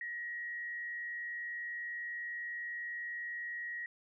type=tone with frequency modulation; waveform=sine; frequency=1900 Hz; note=A#6; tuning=33 cents sharp; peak=-38 dBFS; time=0.01-3.86 s; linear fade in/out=2 ms; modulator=110 Hz; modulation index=0.37; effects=none